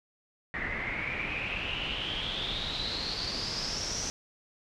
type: noise with low-pass filter sweep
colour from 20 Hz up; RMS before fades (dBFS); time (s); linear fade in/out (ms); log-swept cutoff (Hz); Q
pink; -34; 0.54-4.1; 0; 1900 to 6000; 9.5
effects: none